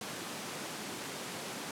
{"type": "high-pass noise", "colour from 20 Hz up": "pink", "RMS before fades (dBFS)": -41, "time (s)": [0.01, 1.71], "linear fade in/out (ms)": 2, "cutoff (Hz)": 150, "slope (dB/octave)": 24, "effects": ["low-pass 11000 Hz 12 dB/octave"]}